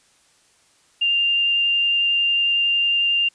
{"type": "tone with vibrato", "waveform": "sine", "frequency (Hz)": 2794, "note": "F7", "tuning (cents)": 0, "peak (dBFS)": -16, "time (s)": [1.01, 3.29], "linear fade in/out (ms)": 10, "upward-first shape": "triangle", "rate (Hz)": 11, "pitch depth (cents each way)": 8, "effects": ["white hiss -58 dBFS RMS until 3.34 s", "resampled to 22050 Hz"]}